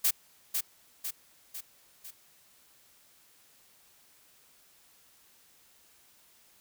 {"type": "noise with echo", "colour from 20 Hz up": "blue", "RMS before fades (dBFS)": -25, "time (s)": [0.04, 0.11], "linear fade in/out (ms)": 10, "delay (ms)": 500, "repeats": 4, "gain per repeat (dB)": -5, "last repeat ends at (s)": 2.11, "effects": ["white hiss -62 dBFS RMS until 6.6 s"]}